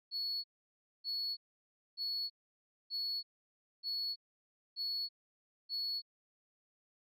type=tone bursts; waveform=sine; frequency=4390 Hz; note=C#8; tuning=18 cents flat; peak=-33 dBFS; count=7; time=0.11-6.02 s; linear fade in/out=50 ms; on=330 ms; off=600 ms; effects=tanh soft clip ceiling -33 dBFS + AAC 64 kbps